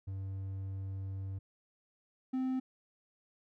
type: tone pair in turn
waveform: triangle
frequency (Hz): 96.5 / 259.3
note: G2 / C4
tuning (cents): -27 / -15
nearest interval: octave + perfect fourth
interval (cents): 1712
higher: second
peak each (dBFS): -35 / -29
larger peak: second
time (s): 0.07-1.39 / 2.33-2.6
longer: first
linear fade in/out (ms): 10
effects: none